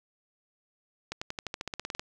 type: accelerating click train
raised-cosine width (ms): 0.2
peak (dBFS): -17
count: 14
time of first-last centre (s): 1.12-1.995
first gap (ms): 95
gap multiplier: 0.94
effects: none